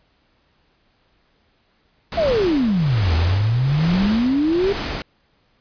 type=noise with tremolo; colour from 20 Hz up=pink; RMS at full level=-25 dBFS; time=2.12-5.02 s; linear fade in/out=2 ms; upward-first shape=sine; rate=1.2 Hz; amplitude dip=65%
type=exponential two-way sweep; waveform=sine; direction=down then up; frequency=698.5 to 77.78 to 410.2 Hz; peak=-15 dBFS; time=2.17-4.73 s; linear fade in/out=10 ms; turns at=3.14 s
effects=pink hiss -62 dBFS RMS until 5.6 s + resampled to 11025 Hz